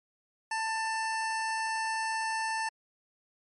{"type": "tone", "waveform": "25% pulse", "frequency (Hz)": 889, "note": "A5", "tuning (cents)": 18, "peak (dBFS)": -26, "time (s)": [0.51, 2.69], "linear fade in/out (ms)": 5, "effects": ["MP3 48 kbps"]}